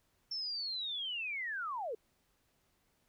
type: linear sweep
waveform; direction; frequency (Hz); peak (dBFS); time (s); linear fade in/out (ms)
sine; down; 5420 to 407.8; -36; 0.31-1.95; 5
effects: pink hiss -75 dBFS RMS until 3.08 s